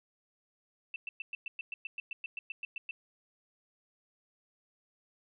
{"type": "tone bursts", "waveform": "sine", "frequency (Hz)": 2667, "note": "E7", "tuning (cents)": 20, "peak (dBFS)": -36, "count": 16, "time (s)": [0.94, 2.91], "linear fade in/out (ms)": 2, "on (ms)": 20, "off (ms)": 110, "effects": []}